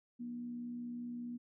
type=tone with frequency modulation; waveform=sine; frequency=240.5 Hz; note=B3; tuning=46 cents flat; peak=-40 dBFS; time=0.19-1.38 s; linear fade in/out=20 ms; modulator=65.2 Hz; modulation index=0.24; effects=none